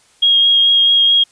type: tone with vibrato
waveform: sine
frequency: 3265 Hz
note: G#7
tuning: 30 cents flat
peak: -8 dBFS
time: 0.22-1.24 s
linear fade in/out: 10 ms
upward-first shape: triangle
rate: 4.6 Hz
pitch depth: 14 cents each way
effects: white hiss -52 dBFS RMS until 1.31 s + resampled to 22050 Hz